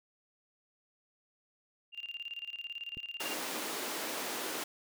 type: tone with tremolo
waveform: sine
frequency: 2794 Hz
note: F7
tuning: in tune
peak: -37 dBFS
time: 1.92-3.37 s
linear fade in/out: 50 ms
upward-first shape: square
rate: 18 Hz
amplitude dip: 80%
type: click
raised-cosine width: 3 ms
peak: -34 dBFS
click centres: 2.971 s
type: high-pass noise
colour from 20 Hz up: pink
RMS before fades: -38 dBFS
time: 3.2-4.64 s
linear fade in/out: 5 ms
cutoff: 260 Hz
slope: 24 dB/octave
effects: none